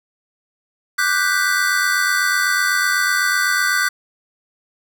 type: chord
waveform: square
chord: G major seventh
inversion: second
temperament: equal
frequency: 1174.7 / 1480 / 1568 / 1975.5 Hz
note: D6 / F#6 / G6 / B6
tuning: 0 / 0 / 0 / 0 cents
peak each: -25 / -20 / -21 / -24 dBFS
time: 0.98-3.89 s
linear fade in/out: 10 ms
effects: 8-bit